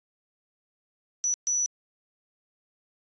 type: tone bursts at uneven times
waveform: sine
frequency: 5920 Hz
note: F#8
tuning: in tune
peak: -23 dBFS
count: 2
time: 1.24-1.34 / 1.47-1.66 s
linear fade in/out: 0 ms
effects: resampled to 16000 Hz